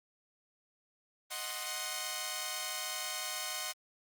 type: chord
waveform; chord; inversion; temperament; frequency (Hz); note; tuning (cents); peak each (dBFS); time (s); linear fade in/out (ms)
5% pulse; C diminished; first; equal with one note detuned; 622.3 / 740 / 1053.2; Eb5 / Gb5 / C6; 0 / 0 / +11; -31 / -29 / -28; 1.3-3.73; 20
effects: Opus 24 kbps